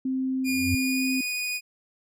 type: tone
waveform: sine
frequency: 261.6 Hz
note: C4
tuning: in tune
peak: -24 dBFS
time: 0.05-1.21 s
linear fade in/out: 5 ms
type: tone with pitch glide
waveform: sawtooth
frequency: 2430 to 2472 Hz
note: D#7 to D#7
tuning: -42 to -12 cents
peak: -24 dBFS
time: 0.44-1.61 s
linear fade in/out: 50 ms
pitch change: +30 cents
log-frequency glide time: 0.72-1.09 s
type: tone with exponential growth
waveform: sine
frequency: 92.5 Hz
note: F#2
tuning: in tune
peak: -20 dBFS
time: 0.45-0.75 s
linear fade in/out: 5 ms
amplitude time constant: 65 ms
effects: none